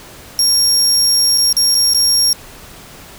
30% pulse tone with dropouts, 5570 Hz, F8, 5 cents flat, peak -6 dBFS, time 0.39-2.33 s, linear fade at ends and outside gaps 1 ms, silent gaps 1.377-1.381 / 1.528-1.567 / 1.746-1.75 / 1.936-1.946 s, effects pink hiss -37 dBFS RMS until 3.18 s

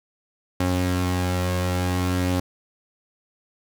sawtooth tone pair together, 90.61 / 271.3 Hz, F#2 / C#4, -36 / -37 cents, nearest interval octave + perfect fifth, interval 1899 cents, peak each -18 / -23 dBFS, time 0.6-2.4 s, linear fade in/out 5 ms, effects none

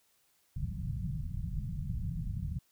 white low-pass noise, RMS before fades -36 dBFS, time 0.56-2.59 s, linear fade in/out 5 ms, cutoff 170 Hz, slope 48 dB/octave, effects white hiss -71 dBFS RMS until 2.71 s

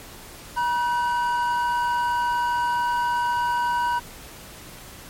triangle tone pair together, 960.6 / 1517 Hz, B5 / F#6, -48 / +43 cents, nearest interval minor sixth, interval 791 cents, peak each -19 / -27 dBFS, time 0.56-4 s, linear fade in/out 20 ms, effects pink hiss -42 dBFS RMS until 5.09 s + MP3 64 kbps

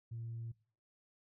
sine tone, 115.3 Hz, A#2, 19 cents flat, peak -40 dBFS, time 0.11-0.52 s, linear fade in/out 10 ms, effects noise-tail reverb RT60 0.4 s tail -20 dB re dry + tanh soft clip ceiling -37 dBFS

